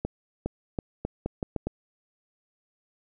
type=accelerating click train; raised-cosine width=2 ms; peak=-15 dBFS; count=8; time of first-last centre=0.05-1.67 s; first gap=410 ms; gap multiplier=0.8; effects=none